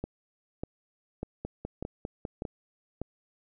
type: two click trains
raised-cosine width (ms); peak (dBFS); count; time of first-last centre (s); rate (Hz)
2; -21 / -20; 6 / 6; 1.45-2.452 / 0.04-3.016; 4.99 / 1.68
effects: none